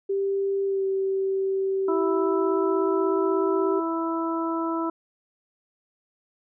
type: tone with pitch glide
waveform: sine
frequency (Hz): 393.3 to 386.1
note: G4 to G4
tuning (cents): +6 to -26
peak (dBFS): -22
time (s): 0.09-3.8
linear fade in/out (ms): 10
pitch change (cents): -32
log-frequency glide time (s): 0.65-0.85
type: harmonic tone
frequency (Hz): 329.6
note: E4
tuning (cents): 0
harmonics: 1 / 2 / 3 / 4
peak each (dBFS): -26 / -34 / -31 / -32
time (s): 1.88-4.9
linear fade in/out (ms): 5
effects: none